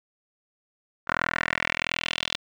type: tone with band-pass filter sweep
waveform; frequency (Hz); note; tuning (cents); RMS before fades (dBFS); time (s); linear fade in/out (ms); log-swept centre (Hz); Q
10% pulse; 41.43; E1; +9; -28; 1.07-2.37; 20; 1400 to 3600; 3
effects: none